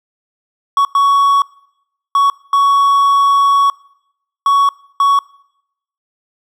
triangle tone bursts at uneven times, 1118 Hz, C#6, 14 cents sharp, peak -6 dBFS, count 6, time 0.77-0.85 / 0.95-1.42 / 2.15-2.3 / 2.53-3.7 / 4.46-4.69 / 5-5.19 s, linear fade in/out 2 ms, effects noise-tail reverb RT60 0.8 s tail -23 dB re dry

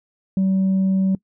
sine tone, 190.9 Hz, G3, 46 cents flat, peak -13 dBFS, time 0.37-1.15 s, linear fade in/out 2 ms, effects noise-tail reverb RT60 0.1 s tail -23 dB re dry + tanh soft clip ceiling -14 dBFS

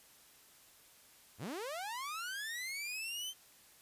sawtooth linear sweep, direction up, 72.8 to 3135 Hz, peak -36 dBFS, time 1.38-3.34 s, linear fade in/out 50 ms, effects white hiss -62 dBFS RMS until 3.81 s + resampled to 32000 Hz

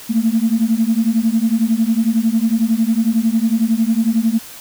sine beating tone pair, 220 / 231 Hz, A3 / A#3, 0 / -16 cents, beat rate 11 Hz, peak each -15 dBFS, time 0.09-4.39 s, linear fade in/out 20 ms, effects tanh soft clip ceiling -5 dBFS + white hiss -36 dBFS RMS until 4.6 s

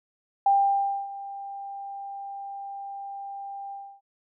sine tone with ADSR envelope, 794 Hz, G5, 22 cents sharp, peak -16 dBFS, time 0.46-4.01 s, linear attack 4 ms, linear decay 610 ms, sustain -18 dB, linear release 290 ms, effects none

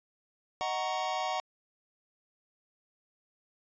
square chord, D# minor seventh, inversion none, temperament equal with one note detuned, 622.3 / 745.6 / 932.3 / 1108.7 Hz, D#5 / F#5 / A#5 / C#6, 0 / +13 / 0 / 0 cents, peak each -39 / -34 / -38 / -39 dBFS, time 0.61-1.4 s, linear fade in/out 0 ms, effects resampled to 16000 Hz

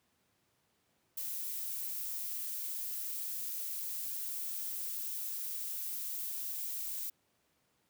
violet noise, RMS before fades -39 dBFS, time 1.17-7.1 s, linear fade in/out 5 ms, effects pink hiss -75 dBFS RMS until 7.89 s + high-pass 100 Hz 12 dB/octave

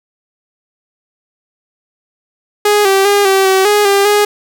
sawtooth tone with pitch steps, 415.3 / 388.4 / 405.6 / 386.3 / 381.3 / 415.3 / 398.3 / 414.4 Hz, G#4 / G4 / G#4 / G4 / G4 / G#4 / G4 / G#4, 0 / -16 / -41 / -25 / -48 / 0 / +28 / -4 cents, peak -4 dBFS, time 2.65-4.25 s, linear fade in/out 5 ms, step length 200 ms, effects none

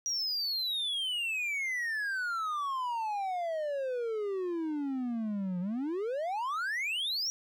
triangle exponential two-way sweep, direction down then up, 5800 to 174.61 to 5800 Hz, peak -29 dBFS, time 0.06-7.3 s, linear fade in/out 0 ms, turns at 5.6 s, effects none

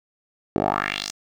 10% pulse tone with band-pass filter sweep, 50.1 Hz, G1, 38 cents sharp, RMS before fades -25 dBFS, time 0.56-1.11 s, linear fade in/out 0 ms, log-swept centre 420 to 6500 Hz, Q 2.8, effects none

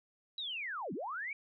sine linear two-way sweep, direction down then up, 3951 to 155.56 to 2341 Hz, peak -37 dBFS, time 0.38-1.33 s, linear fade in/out 2 ms, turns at 0.93 s, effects none

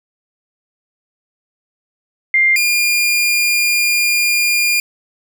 sine / sawtooth tone pair in turn, 2100 / 2412 Hz, C7 / D7, +6 / +46 cents, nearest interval major second, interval 240 cents, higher second, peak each -9 dBFS, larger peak neither, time 2.34-2.56 / 2.56-4.8 s, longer second, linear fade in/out 2 ms, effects none

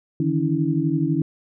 sine tone cluster, 149.2 / 161.2 / 281.4 / 324.7 Hz, D3 / E3 / C#4 / E4, +28 / -38 / +26 / -26 cents, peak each -24 dBFS, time 0.2-1.22 s, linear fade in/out 2 ms, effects none

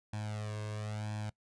sawtooth tone with flanger, 106.4 Hz, G#2, 42 cents sharp, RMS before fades -39 dBFS, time 0.13-1.3 s, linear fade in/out 5 ms, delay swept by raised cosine 1.2 to 1.88 ms, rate 0.99 Hz, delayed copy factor +0.95, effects noise-tail reverb RT60 0.1 s tail -22 dB re dry + resampled to 22050 Hz

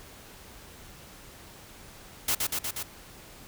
white noise with echo, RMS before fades -26 dBFS, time 2.28-2.35 s, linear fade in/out 5 ms, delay 120 ms, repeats 4, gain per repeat -2 dB, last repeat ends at 2.83 s, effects pink hiss -49 dBFS RMS until 3.47 s

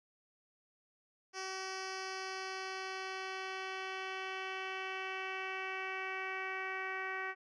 10% pulse tone with low-pass filter sweep, 379.5 Hz, F#4, 44 cents sharp, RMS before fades -41 dBFS, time 1.33-7.35 s, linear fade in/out 50 ms, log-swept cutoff 5400 to 2000 Hz, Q 2.6, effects none

